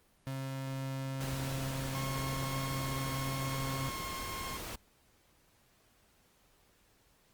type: tone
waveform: 35% pulse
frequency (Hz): 134.1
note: C3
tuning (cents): +43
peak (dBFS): -34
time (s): 0.27-3.89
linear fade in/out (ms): 0
type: noise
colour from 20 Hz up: pink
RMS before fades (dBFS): -42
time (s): 1.2-4.76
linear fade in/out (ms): 10
type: tone with pitch glide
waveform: sawtooth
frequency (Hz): 1083 to 1071.2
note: C#6 to C6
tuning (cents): -41 to +40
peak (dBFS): -37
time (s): 1.95-4.57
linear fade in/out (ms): 0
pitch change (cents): -19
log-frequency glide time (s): 3.85-4.04
effects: pink hiss -68 dBFS RMS until 7.33 s + Opus 32 kbps